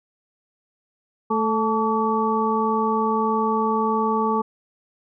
harmonic tone with a mistuned harmonic, 219.6 Hz, A3, 3 cents flat, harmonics 1 / 2 / 4 / 5, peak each -24 / -24 / -24 / -24 dBFS, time 1.3-4.42 s, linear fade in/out 10 ms, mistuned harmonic 5, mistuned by +67 cents, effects none

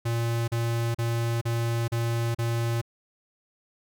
square tone bursts, 116.54 Hz, A#2, in tune, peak -25 dBFS, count 6, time 0.05-2.815 s, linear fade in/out 10 ms, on 430 ms, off 37 ms, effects none

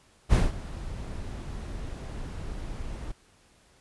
brown noise with ADSR envelope, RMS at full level -18 dBFS, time 0.29-3.12 s, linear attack 46 ms, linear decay 180 ms, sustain -18 dB, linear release 8 ms, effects pink hiss -61 dBFS RMS until 3.8 s + resampled to 24000 Hz

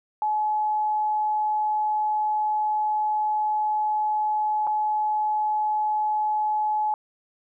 sine tone with dropouts, 852 Hz, G#5, 44 cents sharp, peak -21 dBFS, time 0.22-6.94 s, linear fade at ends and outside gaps 1 ms, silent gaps 4.669-4.673 s, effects none

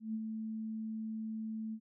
sine tone with ADSR envelope, 220 Hz, A3, in tune, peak -33 dBFS, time 0-1.8 s, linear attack 140 ms, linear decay 49 ms, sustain -4 dB, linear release 67 ms, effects none

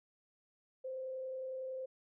sine tone with frequency modulation, 521 Hz, C5, 7 cents flat, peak -39 dBFS, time 0.84-1.86 s, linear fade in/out 10 ms, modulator 30.9 Hz, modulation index 0.22, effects none

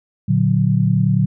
sine chord, Bb augmented, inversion none, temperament equal, 116.54 / 146.83 / 185 Hz, Bb2 / D3 / F#3, 0 / 0 / 0 cents, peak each -17 dBFS, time 0.28-1.26 s, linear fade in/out 10 ms, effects none

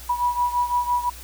sine beating tone pair, 973 / 978.9 Hz, B5 / B5, -26 / -16 cents, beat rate 5.9 Hz, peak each -21 / -25 dBFS, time 0.09-1.1 s, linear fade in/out 10 ms, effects added 60 Hz sine -40 dBFS peak until 1.23 s + white hiss -42 dBFS RMS until 1.23 s

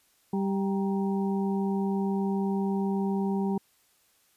harmonic tone with a mistuned harmonic, 196 Hz, G3, in tune, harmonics 1 / 2 / 4 / 5, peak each -26 / -32 / -38 / -40 dBFS, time 0.33-3.58 s, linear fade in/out 5 ms, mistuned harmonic 5, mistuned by -77 cents, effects white hiss -66 dBFS RMS until 4.36 s + resampled to 32000 Hz

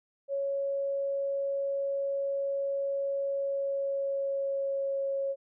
sine tone with pitch glide, 554.4 to 548.7 Hz, C#5 to C#5, 0 to -18 cents, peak -28 dBFS, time 0.28-5.36 s, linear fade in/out 50 ms, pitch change -18 cents, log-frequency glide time 3.28-5.05 s, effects none

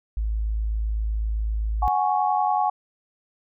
sine tone, 53.9 Hz, A1, 35 cents flat, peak -22 dBFS, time 0.17-1.88 s, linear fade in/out 0 ms
sine chord, F# suspended second, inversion none, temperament equal, 740 / 830.6 / 1108.7 Hz, F#5 / G#5 / C#6, 0 / 0 / 0 cents, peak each -23 / -22 / -27 dBFS, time 1.82-2.7 s, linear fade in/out 5 ms
effects none

